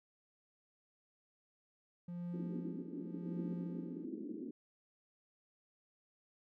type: tone with tremolo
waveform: triangle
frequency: 174.61 Hz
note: F3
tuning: in tune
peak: -37 dBFS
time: 2.08-4.05 s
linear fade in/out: 5 ms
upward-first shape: sine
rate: 0.89 Hz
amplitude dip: 75%
type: band-pass noise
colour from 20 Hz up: white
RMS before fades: -45 dBFS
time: 2.33-4.51 s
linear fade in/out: 10 ms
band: 210 to 360 Hz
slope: 48 dB/octave
effects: none